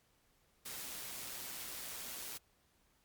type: noise with amplitude modulation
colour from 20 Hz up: white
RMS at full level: -44 dBFS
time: 0.65-2.38 s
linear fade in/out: 10 ms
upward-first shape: sine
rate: 124 Hz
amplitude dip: 25%
effects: pink hiss -73 dBFS RMS until 3.04 s + MP3 96 kbps